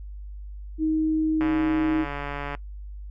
sine tone, 314 Hz, D#4, 16 cents sharp, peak -20 dBFS, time 0.78-2.06 s, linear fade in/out 50 ms
click train, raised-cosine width 0.5 ms, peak -17 dBFS, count 164, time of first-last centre 1.41-2.55 s, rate 143 Hz
effects noise-tail reverb RT60 0.1 s tail -21 dB re dry + added 50 Hz sine -35 dBFS peak until 3.1 s

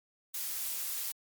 blue noise, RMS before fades -36 dBFS, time 0.34-1.12 s, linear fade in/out 5 ms, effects MP3 96 kbps

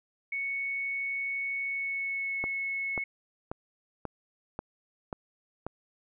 sine tone with pitch glide, 2217 to 2195 Hz, C#7 to C#7, 0 to -18 cents, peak -30 dBFS, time 0.32-3.04 s, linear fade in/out 5 ms, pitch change -18 cents, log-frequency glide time 1.62-2.45 s
click train, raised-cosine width 1 ms, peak -20 dBFS, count 7, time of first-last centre 2.44-5.666 s, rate 1.86 Hz
effects none

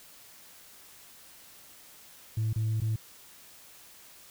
sine tone with dropouts, 110 Hz, A2, in tune, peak -24 dBFS, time 2.37-2.96 s, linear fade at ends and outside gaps 5 ms, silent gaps 2.531-2.559 / 2.803-2.817 s, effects tanh soft clip ceiling -24 dBFS + white hiss -53 dBFS RMS until 4.3 s

